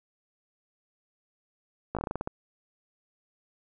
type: slowing click train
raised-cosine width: 1 ms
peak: -17 dBFS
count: 10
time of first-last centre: 1.95-2.274 s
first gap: 17 ms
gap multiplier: 1.18
effects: none